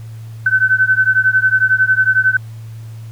sine beating tone pair, 1517 / 1528 Hz, F#6 / G6, +43 / -45 cents, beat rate 11 Hz, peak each -13 dBFS, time 0.46-2.37 s, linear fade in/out 5 ms, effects added 112 Hz sine -28 dBFS peak until 3.11 s + pink hiss -48 dBFS RMS until 3.11 s

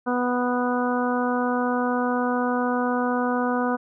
harmonic tone, 246.9 Hz, B3, in tune, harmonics 1 / 2 / 3 / 4 / 5 / 6, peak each -24 / -27 / -29 / -30 / -31 / -32 dBFS, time 0.06-3.77 s, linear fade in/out 20 ms, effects none

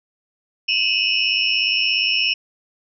sine tone cluster, 2521 / 2618 / 2840 / 2960 / 5370 Hz, D#7 / E7 / F7 / F#7 / E8, +22 / -13 / +28 / 0 / +31 cents, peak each -23 dBFS, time 0.68-2.34 s, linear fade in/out 10 ms, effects none

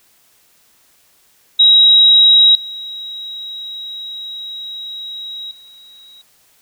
sine tone with level steps, 3832 Hz, A#7, 47 cents sharp, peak -5 / -25 / -39 dBFS, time 1.59-6.22 s, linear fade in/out 10 ms, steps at 2.55 / 5.51 s, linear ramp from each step 2 ms, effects white hiss -54 dBFS RMS until 6.61 s

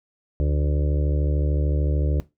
harmonic tone, 73.42 Hz, D2, in tune, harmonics 1 / 2 / 4 / 5 / 6 / 7 / 8, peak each -20 / -26 / -32 / -34 / -36 / -37 / -38 dBFS, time 0.4-2.2 s, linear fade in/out 0 ms, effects noise-tail reverb RT60 0.2 s tail -17 dB re dry

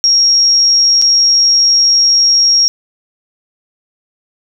sine tone with dropouts, 5588 Hz, F8, in tune, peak -6 dBFS, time 0.04-2.68 s, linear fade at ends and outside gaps 0 ms, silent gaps 1.016-1.022 s, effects none

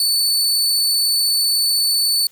sawtooth tone, 4486 Hz, C#8, 20 cents sharp, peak -12 dBFS, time 0-2.27 s, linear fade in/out 2 ms, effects white hiss -53 dBFS RMS until 2.31 s

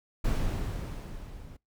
brown noise with level ramp, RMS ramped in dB -26 to -47 dBFS, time 0.24-1.57 s, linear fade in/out 10 ms, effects noise-tail reverb RT60 0.2 s tail -25 dB re dry

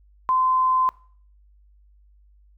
sine tone, 1031 Hz, C6, 26 cents flat, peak -17 dBFS, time 0.29-0.89 s, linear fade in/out 0 ms, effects noise-tail reverb RT60 0.5 s tail -21 dB re dry + added 50 Hz sine -52 dBFS peak until 2.57 s

